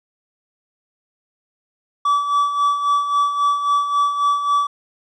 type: tone with tremolo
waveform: triangle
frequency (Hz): 1151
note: D6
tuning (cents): -35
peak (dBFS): -11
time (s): 2.05-4.67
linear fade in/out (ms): 5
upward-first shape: sine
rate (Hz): 3.7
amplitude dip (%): 60
effects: resampled to 22050 Hz